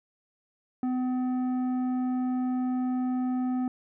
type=tone with tanh clipping; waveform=sine; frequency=253.2 Hz; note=B3; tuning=43 cents sharp; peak=-27 dBFS; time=0.83-3.68 s; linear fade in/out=2 ms; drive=9 dB; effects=none